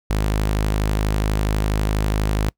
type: tone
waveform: sawtooth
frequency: 52.2 Hz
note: G#1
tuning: 10 cents sharp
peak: -14 dBFS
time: 0.1-2.49 s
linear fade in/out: 0 ms
effects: noise-tail reverb RT60 0.1 s tail -25 dB re dry